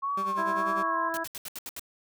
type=tone with vibrato; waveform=sine; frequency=1091 Hz; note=C#6; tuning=28 cents flat; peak=-27 dBFS; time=0.02-1.1 s; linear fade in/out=20 ms; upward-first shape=sine; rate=1.7 Hz; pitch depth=71 cents each way
type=tone with tremolo; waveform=20% pulse; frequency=196 Hz; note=G3; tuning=in tune; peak=-29 dBFS; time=0.17-0.83 s; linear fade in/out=5 ms; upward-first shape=sine; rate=10 Hz; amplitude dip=75%
type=harmonic tone; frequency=329.6 Hz; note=E4; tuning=in tune; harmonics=1 / 2 / 3 / 4 / 5; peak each=-38 / -35 / -34 / -38 / -34 dBFS; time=0.37-1.25 s; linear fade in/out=20 ms
type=noise bursts; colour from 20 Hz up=white; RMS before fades=-38 dBFS; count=7; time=1.14-1.795 s; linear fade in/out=0 ms; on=31 ms; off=73 ms
effects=none